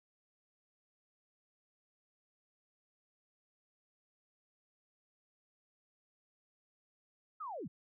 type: linear sweep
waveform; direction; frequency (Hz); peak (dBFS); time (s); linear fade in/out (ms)
sine; down; 1330 to 110.3; -40; 7.4-7.68; 10
effects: none